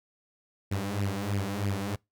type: tone with flanger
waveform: sawtooth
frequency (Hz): 99.9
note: G2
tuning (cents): +33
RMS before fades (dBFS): -31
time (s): 0.71-1.96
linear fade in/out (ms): 10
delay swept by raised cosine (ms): 0.39 to 6.29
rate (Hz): 3.1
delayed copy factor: +0.75
effects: noise-tail reverb RT60 0.2 s tail -25 dB re dry